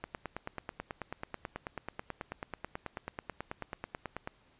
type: click train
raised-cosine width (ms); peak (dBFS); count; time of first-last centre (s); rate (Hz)
0.5; -22; 40; 0.04-4.275; 9.21
effects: pink hiss -66 dBFS RMS until 4.59 s + resampled to 8000 Hz